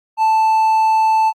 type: tone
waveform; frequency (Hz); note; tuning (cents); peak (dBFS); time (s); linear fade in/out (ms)
triangle; 880; A5; 0; -9; 0.17-1.33; 50
effects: Opus 48 kbps